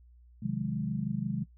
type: chord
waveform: sine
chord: Ab dominant seventh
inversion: first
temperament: equal with one note detuned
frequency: 130.81 / 155.56 / 181.5 / 207.7 Hz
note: C3 / Eb3 / Gb3 / Ab3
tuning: 0 / 0 / -33 / 0 cents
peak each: -36 / -36 / -35 / -34 dBFS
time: 0.42-1.44 s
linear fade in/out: 10 ms
effects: noise-tail reverb RT60 0.1 s tail -17 dB re dry + added 60 Hz sine -54 dBFS peak until 1.57 s